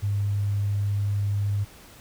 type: tone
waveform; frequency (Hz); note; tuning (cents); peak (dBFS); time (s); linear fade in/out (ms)
sine; 101.4; G#2; -41; -22; 0.02-1.65; 20
effects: pink hiss -49 dBFS RMS until 2 s